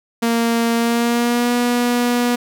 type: tone with pitch glide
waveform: sawtooth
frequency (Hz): 231.9 to 242.3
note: A#3 to B3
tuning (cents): -9 to -33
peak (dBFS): -11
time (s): 0.22-2.36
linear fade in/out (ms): 10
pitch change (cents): +76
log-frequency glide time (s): 0.75-1.53
effects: none